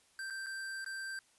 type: tone with dropouts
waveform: square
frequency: 1568 Hz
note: G6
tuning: in tune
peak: -40 dBFS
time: 0.19-1.19 s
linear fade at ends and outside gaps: 1 ms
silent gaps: 0.301-0.306 / 0.462-0.467 / 0.845-0.862 s
effects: white hiss -68 dBFS RMS until 1.38 s + resampled to 24000 Hz